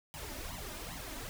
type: noise with flanger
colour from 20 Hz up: pink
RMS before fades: -43 dBFS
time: 0.14-1.29 s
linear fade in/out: 0 ms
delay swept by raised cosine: 0.97 to 3.37 ms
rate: 2.5 Hz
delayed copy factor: +0.95
effects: none